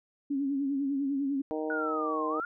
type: tone with vibrato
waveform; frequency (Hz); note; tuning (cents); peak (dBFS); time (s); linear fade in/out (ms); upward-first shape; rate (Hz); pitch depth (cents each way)
sine; 277.2; C#4; 0; -27; 0.3-1.42; 10; sine; 10; 60
type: harmonic tone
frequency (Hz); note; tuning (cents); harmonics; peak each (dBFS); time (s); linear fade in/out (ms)
155.56; D#3; 0; 2 / 3 / 4 / 5 / 6; -34 / -34 / -37 / -41 / -46; 1.51-2.4; 0
type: exponential two-way sweep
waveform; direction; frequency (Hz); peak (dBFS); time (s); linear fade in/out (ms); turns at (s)
sine; down then up; 1480 to 1031 to 1444; -31; 1.7-2.45; 2; 2.28
effects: none